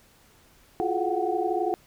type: tone cluster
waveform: sine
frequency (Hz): 343.9 / 362.1 / 425.7 / 725 / 757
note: F4 / F#4 / G#4 / F#5 / F#5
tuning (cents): -27 / -37 / +43 / -35 / +39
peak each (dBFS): -30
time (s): 0.8-1.74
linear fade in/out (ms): 0
effects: pink hiss -58 dBFS RMS until 1.86 s